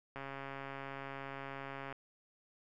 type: click train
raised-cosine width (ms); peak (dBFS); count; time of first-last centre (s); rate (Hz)
0.5; -29; 243; 0.16-1.926; 137
effects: none